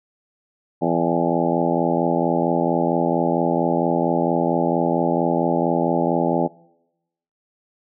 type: harmonic tone with a mistuned harmonic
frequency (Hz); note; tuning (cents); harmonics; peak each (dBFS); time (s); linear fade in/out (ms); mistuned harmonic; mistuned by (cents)
84.4; E2; +41; 2 / 3 / 4 / 5 / 6 / 7 / 8 / 9 / 10; -25 / -24 / -24 / -27 / -28 / -25 / -28 / -27 / -28; 0.81-6.48; 20; 9; +50
effects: noise-tail reverb RT60 0.9 s tail -23 dB re dry